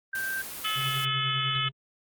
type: tone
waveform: sine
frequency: 1568 Hz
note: G6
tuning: in tune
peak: -29 dBFS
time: 0.13-0.42 s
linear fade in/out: 5 ms
type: noise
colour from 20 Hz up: white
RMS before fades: -38 dBFS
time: 0.15-1.05 s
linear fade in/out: 2 ms
type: harmonic tone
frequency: 430.3 Hz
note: A4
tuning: 39 cents flat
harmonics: 3 / 4 / 5 / 6 / 7 / 8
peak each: -31 / -38 / -36 / -37 / -29 / -34 dBFS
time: 0.64-1.69 s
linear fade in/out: 10 ms
type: tone with tremolo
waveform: triangle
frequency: 134.4 Hz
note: C3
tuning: 47 cents sharp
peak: -28 dBFS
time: 0.75-1.72 s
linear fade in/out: 50 ms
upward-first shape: sine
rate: 10 Hz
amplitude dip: 50%
effects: Opus 32 kbps